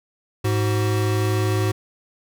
square tone pair together, 105.38 / 375.3 Hz, G#2 / F#4, +26 / +25 cents, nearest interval octave + minor seventh, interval 2199 cents, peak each -20 / -26 dBFS, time 0.44-1.72 s, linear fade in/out 10 ms, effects none

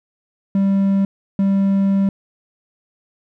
triangle tone bursts at uneven times, 196 Hz, G3, in tune, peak -11 dBFS, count 2, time 0.55-1.05 / 1.39-2.09 s, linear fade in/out 2 ms, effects none

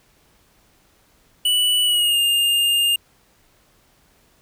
square tone with pitch glide, 2960 to 2815 Hz, F#7 to F7, 0 to +13 cents, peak -16 dBFS, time 1.45-2.96 s, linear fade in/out 5 ms, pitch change -87 cents, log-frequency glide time 1.84-2.19 s, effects pink hiss -58 dBFS RMS until 4.41 s

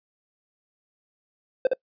triangle tone with echo, 518 Hz, C5, 17 cents flat, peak -14 dBFS, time 1.65-1.67 s, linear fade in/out 2 ms, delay 64 ms, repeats 1, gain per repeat -2 dB, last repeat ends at 1.734 s, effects noise-tail reverb RT60 0.1 s tail -24 dB re dry + resampled to 11025 Hz

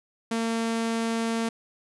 sawtooth tone, 227.9 Hz, A#3, 39 cents flat, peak -21 dBFS, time 0.31-1.49 s, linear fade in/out 5 ms, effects resampled to 24000 Hz

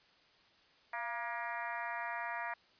harmonic tone with a mistuned harmonic, 237.4 Hz, A#3, 32 cents sharp, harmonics 3 / 4 / 5 / 6 / 7 / 8 / 9 / 10, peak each -44 / -42 / -47 / -48 / -45 / -44 / -51 / -51 dBFS, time 0.93-2.54 s, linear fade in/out 5 ms, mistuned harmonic 3, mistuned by -58 cents, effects white hiss -66 dBFS RMS until 2.79 s + resampled to 11025 Hz

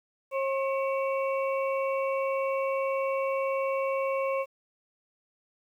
harmonic tone with a mistuned harmonic, 540 Hz, C#5, 45 cents flat, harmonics 1 / 2 / 4 / 5, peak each -27 / -33 / -39 / -41 dBFS, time 0.31-4.46 s, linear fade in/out 50 ms, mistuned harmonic 4, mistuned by +79 cents, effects 10-bit

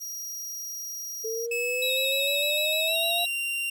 sawtooth tone, 5710 Hz, F8, 37 cents sharp, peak -31 dBFS, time 0-1.47 s, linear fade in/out 20 ms
sine exponential sweep, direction up, 443.1 to 702 Hz, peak -29 dBFS, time 1.24-3.25 s, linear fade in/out 10 ms
45% pulse tone with pitch glide, 2600 to 2771 Hz, E7 to F7, -24 to -14 cents, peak -27 dBFS, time 1.51-3.7 s, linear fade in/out 5 ms, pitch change +110 cents, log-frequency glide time 2.87-2.96 s
square tone with vibrato, 3815 Hz, A#7, 39 cents sharp, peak -27 dBFS, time 1.82-3.26 s, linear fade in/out 5 ms, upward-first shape square, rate 6.6 Hz, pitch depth 24 cents each way
effects 10-bit

